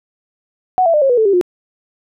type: tone with pitch steps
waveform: sine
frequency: 740 / 666.9 / 601.1 / 541.7 / 488.2 / 440 / 396.6 / 357.4 Hz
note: F#5 / E5 / D5 / C#5 / B4 / A4 / G4 / F4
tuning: 0 / +20 / +40 / -40 / -20 / 0 / +20 / +40 cents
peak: -9 dBFS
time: 0.78-1.412 s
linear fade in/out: 0 ms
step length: 79 ms
effects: none